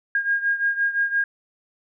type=beating tone pair; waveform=sine; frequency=1622 / 1627.8 Hz; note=G#6 / G#6; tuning=-41 / -35 cents; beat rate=5.8 Hz; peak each=-21 / -25 dBFS; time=0.15-1.24 s; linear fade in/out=2 ms; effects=none